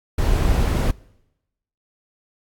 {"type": "noise", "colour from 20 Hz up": "brown", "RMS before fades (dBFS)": -18, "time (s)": [0.18, 0.91], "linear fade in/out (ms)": 5, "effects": ["noise-tail reverb RT60 0.9 s tail -23 dB re dry", "AAC 64 kbps"]}